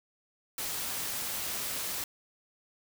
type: noise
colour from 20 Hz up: white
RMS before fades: -35 dBFS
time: 0.58-2.04 s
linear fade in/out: 2 ms
effects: none

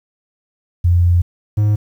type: tone pair in turn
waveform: sine / triangle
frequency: 87.31 / 105.1 Hz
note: F2 / G#2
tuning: 0 / +21 cents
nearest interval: minor third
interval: 321 cents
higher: second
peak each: -9 dBFS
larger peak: neither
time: 0.84-1.22 / 1.57-1.76 s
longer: first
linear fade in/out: 10 ms
effects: 8-bit

